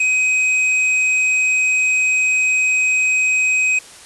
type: tone with hard clipping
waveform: sine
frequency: 2521 Hz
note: D#7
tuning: 22 cents sharp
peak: -15 dBFS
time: 0-3.79 s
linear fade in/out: 5 ms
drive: 7 dB
effects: white hiss -40 dBFS RMS until 4.05 s + resampled to 24000 Hz